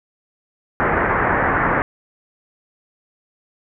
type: low-pass noise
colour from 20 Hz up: white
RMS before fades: -18 dBFS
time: 0.8-1.82 s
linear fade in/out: 0 ms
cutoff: 1900 Hz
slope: 48 dB/octave
effects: none